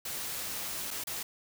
white noise with dropouts, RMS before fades -37 dBFS, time 0.05-1.23 s, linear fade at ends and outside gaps 5 ms, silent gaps 0.907-0.91 / 1.039-1.07 s, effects none

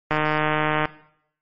click train, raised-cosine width 0.5 ms, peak -6 dBFS, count 115, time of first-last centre 0.11-0.855 s, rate 153 Hz, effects noise-tail reverb RT60 0.7 s tail -18 dB re dry + MP3 32 kbps

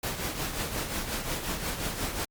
pink noise with tremolo, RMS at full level -30 dBFS, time 0.03-2.25 s, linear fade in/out 5 ms, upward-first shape triangle, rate 5.6 Hz, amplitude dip 60%, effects Opus 48 kbps

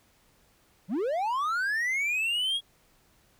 triangle linear sweep, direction up, 156.6 to 3343 Hz, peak -24 dBFS, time 0.88-2.61 s, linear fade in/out 50 ms, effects pink hiss -64 dBFS RMS until 3.39 s

